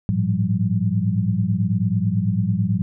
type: tone cluster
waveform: sine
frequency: 104.3 / 113.4 / 173 / 192.1 Hz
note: G#2 / A#2 / F3 / G3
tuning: +8 / -47 / -16 / -35 cents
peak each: -23 dBFS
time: 0.09-2.82 s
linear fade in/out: 0 ms
effects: none